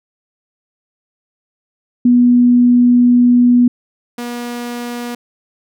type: tone pair in turn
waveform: sine / sawtooth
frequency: 244.1 / 240.6 Hz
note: B3 / B3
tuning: -20 / -45 cents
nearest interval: unison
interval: 25 cents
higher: first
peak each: -6 / -18 dBFS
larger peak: first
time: 2.05-3.68 / 4.18-5.15 s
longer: first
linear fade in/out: 5 ms
effects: none